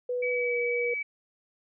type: tone with pitch glide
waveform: sine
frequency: 493.9 to 480.4 Hz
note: B4 to B4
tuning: 0 to -48 cents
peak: -27 dBFS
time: 0.09-0.94 s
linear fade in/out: 5 ms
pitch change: -48 cents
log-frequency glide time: 0.29-0.56 s
type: tone with vibrato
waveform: sine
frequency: 2284 Hz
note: D7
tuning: 49 cents flat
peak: -29 dBFS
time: 0.22-1.03 s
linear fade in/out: 10 ms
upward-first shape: triangle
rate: 18 Hz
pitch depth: 9 cents each way
effects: none